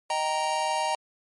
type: chord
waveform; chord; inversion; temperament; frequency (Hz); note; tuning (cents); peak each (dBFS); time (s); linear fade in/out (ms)
square; Eb major; none; just; 622.3 / 777.8 / 933.4; Eb5 / G5 / Bb5; 0 / -14 / +2; -32 / -31 / -28; 0.1-0.95; 2
effects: MP3 48 kbps